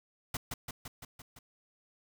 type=noise with echo; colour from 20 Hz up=pink; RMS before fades=-35 dBFS; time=0.34-0.37 s; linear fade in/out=5 ms; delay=170 ms; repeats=6; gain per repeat=-3 dB; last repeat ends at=1.39 s; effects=none